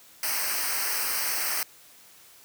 white noise with comb filter, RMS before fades -28 dBFS, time 0.23-1.63 s, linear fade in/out 2 ms, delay 0.28 ms, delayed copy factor -0.9, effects white hiss -53 dBFS RMS until 2.44 s + high-pass 80 Hz 12 dB/octave

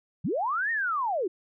sine linear two-way sweep, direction up then down, 114.3 to 1877 to 324.6 Hz, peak -25 dBFS, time 0.24-1.28 s, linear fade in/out 10 ms, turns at 0.71 s, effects none

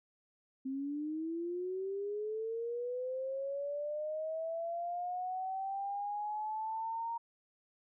sine linear sweep, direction up, 261.6 to 932.3 Hz, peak -35 dBFS, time 0.65-7.18 s, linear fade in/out 10 ms, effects none

